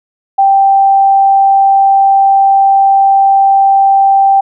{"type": "tone", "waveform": "sine", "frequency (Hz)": 784, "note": "G5", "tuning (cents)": 0, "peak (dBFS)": -4, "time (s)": [0.38, 4.41], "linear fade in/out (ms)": 10, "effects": []}